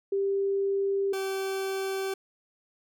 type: tone pair in turn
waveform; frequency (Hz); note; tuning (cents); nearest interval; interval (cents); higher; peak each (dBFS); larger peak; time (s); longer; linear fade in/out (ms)
sine / 40% pulse; 394.3 / 386.2; G4 / G4; +10 / -26; unison; 36; first; -24 / -28; first; 0.12-1.13 / 1.13-2.14; neither; 5
effects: none